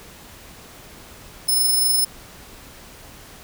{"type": "tone with amplitude modulation", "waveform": "5% pulse", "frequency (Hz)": 5230, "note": "E8", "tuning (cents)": -15, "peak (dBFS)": -9, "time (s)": [1.48, 2.05], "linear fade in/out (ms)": 10, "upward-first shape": "sine", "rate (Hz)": 24, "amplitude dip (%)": 35, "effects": ["pink hiss -43 dBFS RMS until 3.43 s"]}